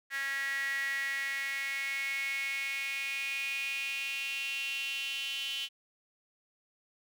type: tone with high-pass filter sweep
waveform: sawtooth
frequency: 274.3 Hz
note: C#4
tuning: 18 cents flat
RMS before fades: -35 dBFS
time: 0.1-5.69 s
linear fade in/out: 50 ms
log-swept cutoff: 1800 to 3000 Hz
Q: 9.5
effects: none